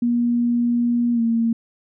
sine tone with pitch glide, 238.8 to 229.6 Hz, A#3 to A#3, +42 to -26 cents, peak -16 dBFS, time 0.02-1.53 s, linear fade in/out 5 ms, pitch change -68 cents, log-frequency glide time 1.13-1.21 s, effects none

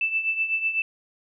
sine tone with tremolo, 2645 Hz, E7, 5 cents sharp, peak -19 dBFS, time 0.01-0.82 s, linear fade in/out 2 ms, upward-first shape triangle, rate 8 Hz, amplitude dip 75%, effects none

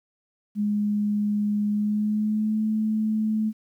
sine tone with pitch glide, 207.7 to 216.8 Hz, G#3 to A3, 0 to -25 cents, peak -21 dBFS, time 0.55-3.53 s, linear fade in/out 50 ms, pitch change +75 cents, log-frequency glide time 1.69-2.62 s, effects 10-bit

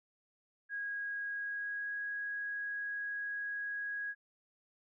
sine tone with pitch glide, 1644 to 1654.5 Hz, G#6 to G#6, -18 to -7 cents, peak -36 dBFS, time 0.69-4.15 s, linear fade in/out 50 ms, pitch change +11 cents, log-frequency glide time 1.32-1.95 s, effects none

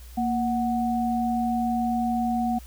sine tone pair together, 232.7 / 740 Hz, A#3 / F#5, -3 / 0 cents, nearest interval octave + minor sixth, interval 2003 cents, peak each -24 / -26 dBFS, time 0.17-2.59 s, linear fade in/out 10 ms, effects added 60 Hz sine -41 dBFS peak until 2.66 s + white hiss -52 dBFS RMS until 2.66 s

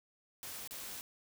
white noise with dropouts, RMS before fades -45 dBFS, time 0.43-1.01 s, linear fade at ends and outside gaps 0 ms, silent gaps 0.675-0.709 s, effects none

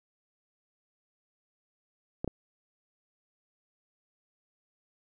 clicks, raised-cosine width 2 ms, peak -18 dBFS, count 2, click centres 2.245 / 2.277 s, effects none

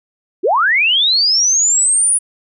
sine linear sweep, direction up, 302.5 to 9890 Hz, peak -10 dBFS, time 0.43-2.19 s, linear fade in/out 20 ms, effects none

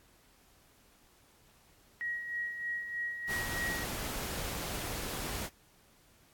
sine tone with tremolo, 1901 Hz, A#6, 33 cents sharp, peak -32 dBFS, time 2.01-3.84 s, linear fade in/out 0 ms, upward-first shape sine, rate 3.2 Hz, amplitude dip 55%
pink noise, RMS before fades -38 dBFS, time 3.27-5.5 s, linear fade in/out 50 ms
effects pink hiss -64 dBFS RMS until 6.33 s + AAC 64 kbps

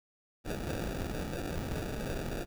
pink noise with sample-and-hold, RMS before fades -36 dBFS, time 0.44-2.46 s, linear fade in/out 50 ms, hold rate 1050 Hz, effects none

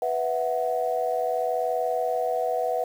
sine chord, B suspended fourth, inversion none, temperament equal, 493.9 / 659.3 / 740 Hz, B4 / E5 / F#5, 0 / 0 / 0 cents, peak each -27 dBFS, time 0.02-2.84 s, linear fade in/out 2 ms, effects tanh soft clip ceiling -13 dBFS + 8-bit

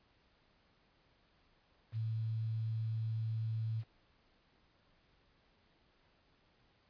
sine tone with quantisation, 111.5 Hz, A2, 23 cents sharp, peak -34 dBFS, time 1.92-3.84 s, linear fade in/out 50 ms, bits 10, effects pink hiss -71 dBFS RMS until 6.89 s + resampled to 11025 Hz

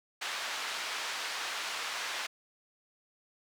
pink band-pass noise, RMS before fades -37 dBFS, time 0.21-2.27 s, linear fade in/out 10 ms, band 1100 to 5400 Hz, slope 12 dB/octave, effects none

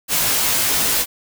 white noise with comb filter, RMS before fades -18 dBFS, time 0.08-1.06 s, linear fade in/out 50 ms, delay 16 ms, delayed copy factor -0.95, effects none

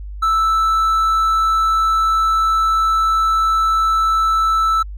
triangle tone, 1318.5 Hz, E6, in tune, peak -11 dBFS, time 0.22-4.83 s, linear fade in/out 10 ms, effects added 50 Hz sine -27 dBFS peak until 4.97 s

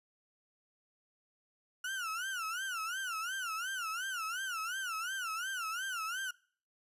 35% pulse tone with vibrato, 1425 Hz, F6, 34 cents sharp, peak -34 dBFS, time 1.84-6.31 s, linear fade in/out 5 ms, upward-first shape sine, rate 2.8 Hz, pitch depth 180 cents each way, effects noise-tail reverb RT60 0.5 s tail -24 dB re dry + resampled to 32000 Hz

